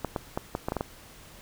clicks, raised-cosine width 1 ms, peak -14 dBFS, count 8, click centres 0.047 / 0.162 / 0.375 / 0.551 / 0.685 / 0.721 / 0.767 / 0.809 s, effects pink hiss -50 dBFS RMS until 1.41 s

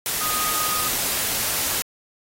sine tone in noise, 1244.5 Hz, D#6, in tune, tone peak -27 dBFS, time 0.21-0.88 s, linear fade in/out 0 ms, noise white, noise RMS -24 dBFS, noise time 0.06-1.82 s, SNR -6 dB, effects AAC 48 kbps

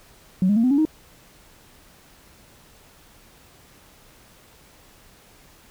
sine tone with pitch steps, 185.8 / 206.2 / 228.7 / 253.8 / 281.6 / 312.5 Hz, F#3 / G#3 / A#3 / B3 / C#4 / D#4, +7 / -12 / -33 / +47 / +27 / +8 cents, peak -14 dBFS, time 0.42-0.852 s, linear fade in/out 2 ms, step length 72 ms, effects tanh soft clip ceiling -11 dBFS + pink hiss -52 dBFS RMS until 5.7 s

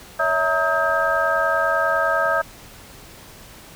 sine tone cluster, 563 / 653 / 928 / 1271 / 1593 Hz, C#5 / E5 / A#5 / D#6 / G6, +27 / -17 / -8 / +36 / +27 cents, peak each -26 / -22 / -28 / -22 / -22 dBFS, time 0.19-2.42 s, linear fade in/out 10 ms, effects pink hiss -43 dBFS RMS until 3.75 s

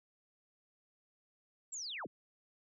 sine linear sweep, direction down, 7720 to 36.71 Hz, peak -40 dBFS, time 1.72-2.07 s, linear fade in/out 10 ms, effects none

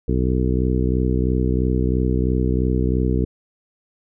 harmonic tone, 63 Hz, B1, 35 cents sharp, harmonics 1 / 2 / 3 / 4 / 5 / 6 / 7, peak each -20 / -23 / -25 / -26 / -27 / -28 / -28 dBFS, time 0.08-3.25 s, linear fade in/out 5 ms, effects none

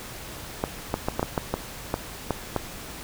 clicks, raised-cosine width 1 ms, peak -9 dBFS, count 10, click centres 0.639 / 0.941 / 1.085 / 1.195 / 1.229 / 1.378 / 1.54 / 1.941 / 2.307 / 2.563 s, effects pink hiss -39 dBFS RMS until 3.03 s

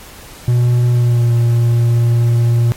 triangle tone with pitch glide, 121.6 to 118.07 Hz, B2 to A#2, -26 to +23 cents, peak -7 dBFS, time 0.48-2.72 s, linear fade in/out 0 ms, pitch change -51 cents, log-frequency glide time 0.92-1.32 s, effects pink hiss -36 dBFS RMS until 2.76 s + MP3 64 kbps

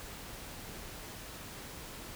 silence, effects pink hiss -46 dBFS RMS until 2.15 s

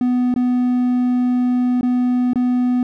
triangle tone with dropouts, 248.3 Hz, B3, 9 cents sharp, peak -12 dBFS, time 0.01-2.83 s, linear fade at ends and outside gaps 2 ms, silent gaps 0.341-0.361 / 1.811-1.83 / 2.334-2.357 s, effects none

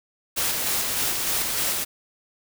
white noise with tremolo, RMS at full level -24 dBFS, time 0.36-1.85 s, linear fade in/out 20 ms, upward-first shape square, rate 3.3 Hz, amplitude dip 25%, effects none

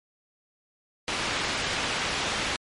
white low-pass noise, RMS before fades -29 dBFS, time 1.08-2.56 s, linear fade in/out 0 ms, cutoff 3500 Hz, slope 12 dB/octave, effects low-pass 11000 Hz 12 dB/octave + MP3 48 kbps

